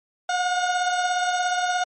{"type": "beating tone pair", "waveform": "30% pulse", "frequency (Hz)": [720, 737], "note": ["F#5", "F#5"], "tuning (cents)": [-47, -7], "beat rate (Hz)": 17, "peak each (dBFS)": [-19, -27], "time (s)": [0.29, 1.84], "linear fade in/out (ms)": 5, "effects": ["MP3 32 kbps"]}